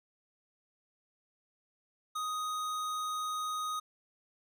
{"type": "tone with hard clipping", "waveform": "sine", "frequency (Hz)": 1248, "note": "D#6", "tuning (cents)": 5, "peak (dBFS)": -35, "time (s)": [2.15, 3.8], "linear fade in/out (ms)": 10, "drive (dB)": 17, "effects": []}